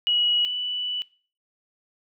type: tone pair in turn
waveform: sine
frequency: 2915 / 2966 Hz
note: F#7 / F#7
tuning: -26 / +4 cents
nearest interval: unison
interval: 30 cents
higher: second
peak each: -19 / -25 dBFS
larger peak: first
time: 0.07-0.45 / 0.45-1.02 s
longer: second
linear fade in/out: 0 ms
effects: noise-tail reverb RT60 0.4 s tail -21 dB re dry